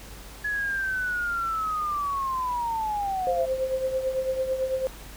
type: linear sweep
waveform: sine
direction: down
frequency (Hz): 1701 to 659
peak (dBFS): -25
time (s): 0.44-3.46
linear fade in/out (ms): 10
type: tone with tremolo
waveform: sine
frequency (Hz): 523.3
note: C5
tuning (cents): 0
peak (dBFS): -21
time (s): 3.27-4.87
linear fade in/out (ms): 0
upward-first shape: triangle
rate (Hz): 9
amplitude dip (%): 70
effects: added 50 Hz sine -44 dBFS peak until 5.16 s + pink hiss -45 dBFS RMS until 5.16 s

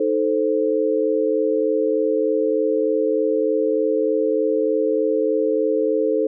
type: chord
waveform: sine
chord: A diminished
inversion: second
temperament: equal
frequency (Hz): 311.1 / 440 / 523.3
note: Eb4 / A4 / C5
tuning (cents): 0 / 0 / 0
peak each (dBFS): -23 / -19 / -22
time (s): 0-6.27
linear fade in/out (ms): 5
effects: none

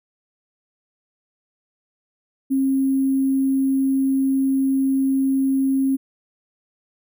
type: tone with sample-and-hold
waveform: sine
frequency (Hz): 268.9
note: C4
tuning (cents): +47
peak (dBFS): -16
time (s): 2.5-5.97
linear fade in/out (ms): 20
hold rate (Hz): 11025
effects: none

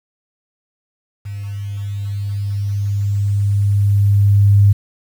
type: tone with level ramp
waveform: sine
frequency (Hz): 101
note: G#2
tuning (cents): -48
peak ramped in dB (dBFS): -24 to -6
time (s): 1.25-4.73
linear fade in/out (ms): 10
effects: 7-bit

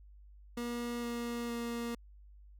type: tone with pitch steps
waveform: 30% pulse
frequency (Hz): 238.8 / 237 / 235.2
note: A#3 / A#3 / A#3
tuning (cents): +42 / +29 / +16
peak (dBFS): -33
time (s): 0.57-1.95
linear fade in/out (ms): 5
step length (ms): 460
effects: added 50 Hz sine -53 dBFS peak until 2.59 s

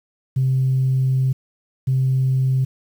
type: tone pair in turn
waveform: sine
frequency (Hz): 131.3 / 131.3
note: C3 / C3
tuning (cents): +6 / +6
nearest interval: unison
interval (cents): 0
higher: neither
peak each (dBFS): -14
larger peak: neither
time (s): 0.36-1.33 / 1.87-2.65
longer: first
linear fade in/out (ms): 10
effects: tanh soft clip ceiling -11 dBFS + 8-bit

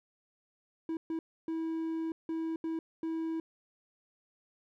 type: tone bursts at uneven times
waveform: triangle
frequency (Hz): 324.7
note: E4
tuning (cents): -26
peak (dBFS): -30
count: 6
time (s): 0.89-0.97 / 1.1-1.19 / 1.48-2.12 / 2.29-2.56 / 2.64-2.79 / 3.03-3.4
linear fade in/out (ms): 2
effects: none

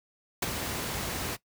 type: noise with ADSR envelope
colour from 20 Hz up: pink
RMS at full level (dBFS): -25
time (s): 0.42-1.37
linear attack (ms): 6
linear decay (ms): 23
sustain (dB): -8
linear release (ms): 31
effects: noise-tail reverb RT60 0.1 s tail -18 dB re dry + high-pass 60 Hz 12 dB/octave

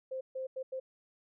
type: tone bursts at uneven times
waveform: sine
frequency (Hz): 523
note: C5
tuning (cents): -1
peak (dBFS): -35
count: 4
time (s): 0.11-0.21 / 0.35-0.47 / 0.56-0.63 / 0.72-0.8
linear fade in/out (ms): 10
effects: none

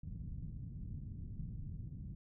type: low-pass noise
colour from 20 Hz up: white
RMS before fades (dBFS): -45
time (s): 0.03-2.15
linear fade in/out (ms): 5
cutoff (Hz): 160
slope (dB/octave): 24
effects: none

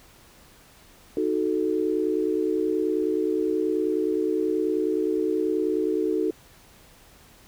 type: chord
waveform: sine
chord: D# diminished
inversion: none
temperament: equal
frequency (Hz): 311.1 / 370 / 440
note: D#4 / F#4 / A4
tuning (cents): 0 / 0 / 0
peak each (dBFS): -26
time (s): 1.17-6.31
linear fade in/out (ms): 2
effects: pink hiss -53 dBFS RMS until 7.47 s

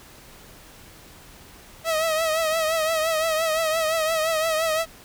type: tone with vibrato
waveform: sawtooth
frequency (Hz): 640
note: D#5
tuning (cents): +49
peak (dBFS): -17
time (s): 1.84-4.86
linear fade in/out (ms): 50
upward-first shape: triangle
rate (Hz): 5.8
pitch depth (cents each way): 68
effects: pink hiss -47 dBFS RMS until 5.04 s

